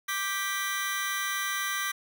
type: chord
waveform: sawtooth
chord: G major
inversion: second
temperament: just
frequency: 1176 / 1568 / 1960 Hz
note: D6 / G6 / B6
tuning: +2 / 0 / -14 cents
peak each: -30 / -30 / -29 dBFS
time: 0.08-1.92 s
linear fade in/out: 10 ms
effects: none